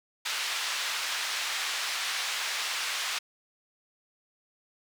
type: band-pass noise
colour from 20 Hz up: white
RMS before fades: -32 dBFS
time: 0.25-3.19 s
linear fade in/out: 10 ms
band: 1100 to 4400 Hz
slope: 12 dB/octave
effects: none